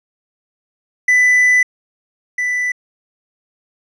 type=tone pair in turn; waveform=triangle; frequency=1993 / 1984.6 Hz; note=B6 / B6; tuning=+15 / +8 cents; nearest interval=unison; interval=7 cents; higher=first; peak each=-7 / -14 dBFS; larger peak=first; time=1.08-1.63 / 2.38-2.72 s; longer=first; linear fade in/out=5 ms; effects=resampled to 22050 Hz